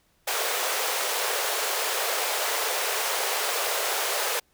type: high-pass noise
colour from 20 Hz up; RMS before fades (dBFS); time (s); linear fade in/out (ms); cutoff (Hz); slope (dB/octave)
pink; -27; 0.27-4.4; 10; 420; 48
effects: pink hiss -66 dBFS RMS until 4.53 s